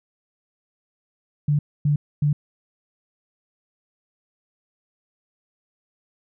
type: tone bursts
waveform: sine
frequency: 146.83 Hz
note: D3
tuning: in tune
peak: -16 dBFS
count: 3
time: 1.48-2.33 s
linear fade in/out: 5 ms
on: 110 ms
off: 260 ms
effects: none